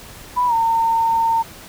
sine tone with pitch glide, 987.8 to 911.1 Hz, B5 to A#5, 0 to -40 cents, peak -14 dBFS, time 0.36-1.43 s, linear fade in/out 20 ms, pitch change -140 cents, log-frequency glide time 0.47-0.54 s, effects pink hiss -39 dBFS RMS until 1.68 s

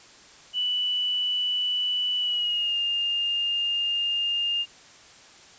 sine tone with pitch glide, 2968 to 2816 Hz, F#7 to F7, +5 to +14 cents, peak -23 dBFS, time 0.53-4.66 s, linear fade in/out 50 ms, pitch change -91 cents, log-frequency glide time 2.18-2.77 s, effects white hiss -50 dBFS RMS until 5.58 s + resampled to 16000 Hz

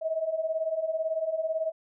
sine beating tone pair, 627 / 645 Hz, D#5 / E5, +13 / -38 cents, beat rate 18 Hz, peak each -32 / -28 dBFS, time 0.01-1.72 s, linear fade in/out 20 ms, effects none

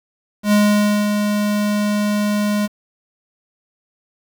square tone with ADSR envelope, 207.7 Hz, G#3, in tune, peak -11 dBFS, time 0.43-2.68 s, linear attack 94 ms, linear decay 560 ms, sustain -6 dB, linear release 30 ms, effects 7-bit

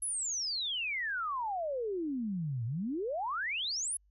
sine exponential two-way sweep, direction down then up, 11000 to 110 to 11000 Hz, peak -32 dBFS, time 0.02-3.97 s, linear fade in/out 5 ms, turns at 2.65 s, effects added 50 Hz sine -64 dBFS peak until 4.1 s

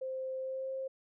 sine tone with pitch glide, 523 to 530.6 Hz, C5 to C5, -1 to +24 cents, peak -35 dBFS, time 0.01-0.88 s, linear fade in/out 10 ms, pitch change +25 cents, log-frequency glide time 0.39-0.71 s, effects none

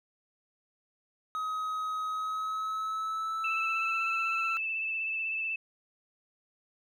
triangle tone with pitch glide, 1266 to 1340.5 Hz, D#6 to E6, +30 to +29 cents, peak -29 dBFS, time 1.35-4.57 s, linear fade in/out 0 ms, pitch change +99 cents, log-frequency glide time 2.09-4.02 s
sine tone with vibrato, 2637 Hz, E7, in tune, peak -30 dBFS, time 3.44-5.56 s, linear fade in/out 5 ms, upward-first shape triangle, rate 16 Hz, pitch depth 26 cents each way
effects none

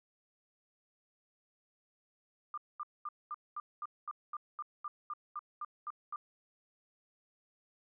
sine tone bursts, 1200 Hz, D6, 37 cents sharp, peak -37 dBFS, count 15, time 2.54-6.16 s, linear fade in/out 2 ms, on 36 ms, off 220 ms, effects none

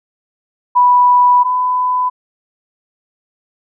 sine tone pair in turn, 985 / 1001.1 Hz, B5 / B5, -5 / +23 cents, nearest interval unison, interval 28 cents, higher second, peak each -6 / -12 dBFS, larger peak first, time 0.75-1.44 / 1.44-2.1 s, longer first, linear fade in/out 20 ms, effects none

